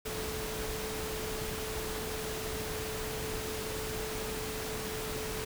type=tone in noise; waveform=sine; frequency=435.8 Hz; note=A4; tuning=17 cents flat; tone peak=-39 dBFS; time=0.05-5.45 s; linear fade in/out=10 ms; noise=pink; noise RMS=-38 dBFS; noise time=0.05-5.45 s; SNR=-4 dB; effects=none